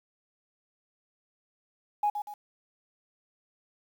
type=tone with echo; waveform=sine; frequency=830.6 Hz; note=G#5; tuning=in tune; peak=-22 dBFS; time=2.03-2.1 s; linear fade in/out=5 ms; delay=120 ms; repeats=2; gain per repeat=-8 dB; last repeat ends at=2.34 s; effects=tanh soft clip ceiling -18 dBFS + 9-bit